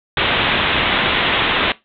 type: low-pass noise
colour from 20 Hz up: white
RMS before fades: -17 dBFS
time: 0.17-1.72 s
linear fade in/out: 2 ms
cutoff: 3700 Hz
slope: 96 dB/octave
effects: noise-tail reverb RT60 0.2 s tail -19 dB re dry